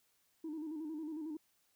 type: tone with vibrato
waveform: sine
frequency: 311.1 Hz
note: D#4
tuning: in tune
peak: -38 dBFS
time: 0.44-1.37 s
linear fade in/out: 5 ms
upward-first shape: square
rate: 11 Hz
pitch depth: 67 cents each way
effects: tanh soft clip ceiling -37 dBFS + white hiss -75 dBFS RMS until 1.75 s